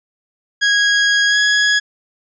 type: tone with pitch glide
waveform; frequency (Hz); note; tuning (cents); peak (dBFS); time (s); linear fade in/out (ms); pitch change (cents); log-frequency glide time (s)
sawtooth; 1649 to 1673; G#6 to G#6; -13 to +12; -8; 0.61-1.8; 20; +25; 1.27-1.38
effects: resampled to 16000 Hz